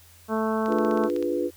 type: harmonic tone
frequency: 220 Hz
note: A3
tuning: in tune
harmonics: 1 / 2 / 3 / 4 / 5 / 6 / 7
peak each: -26 / -28 / -31 / -33 / -32 / -36 / -39 dBFS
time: 0.28-1.1 s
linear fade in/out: 50 ms
type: click train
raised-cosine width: 0.2 ms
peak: -23 dBFS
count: 10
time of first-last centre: 0.66-1.226 s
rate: 15.9 Hz
type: chord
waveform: sine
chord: D diminished seventh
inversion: none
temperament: equal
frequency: 293.7 / 349.2 / 415.3 / 493.9 Hz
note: D4 / F4 / Ab4 / Cb5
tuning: 0 / 0 / 0 / 0 cents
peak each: -29 / -27 / -32 / -28 dBFS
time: 0.67-1.51 s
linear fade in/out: 50 ms
effects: added 85 Hz sine -54 dBFS peak until 1.56 s + white hiss -54 dBFS RMS until 1.56 s